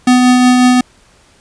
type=tone with tremolo; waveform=square; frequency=250 Hz; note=B3; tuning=21 cents sharp; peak=-5 dBFS; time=0.07-0.81 s; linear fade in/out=5 ms; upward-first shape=triangle; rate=5.5 Hz; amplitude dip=30%; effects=pink hiss -48 dBFS RMS until 1.4 s + resampled to 22050 Hz